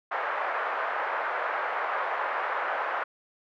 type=band-pass noise; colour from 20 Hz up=white; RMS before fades=-30 dBFS; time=0.11-3.04 s; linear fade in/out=10 ms; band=550 to 1600 Hz; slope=24 dB/octave; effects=none